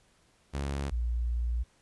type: tone pair in turn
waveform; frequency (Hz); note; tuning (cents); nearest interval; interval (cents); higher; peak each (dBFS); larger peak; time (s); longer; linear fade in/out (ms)
sawtooth / sine; 69.8 / 59.02; C#2 / A#1; +13 / +22; minor third; 291; first; -27; neither; 0.53-0.91 / 0.91-1.64; second; 20
effects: pink hiss -66 dBFS RMS until 1.81 s + resampled to 24000 Hz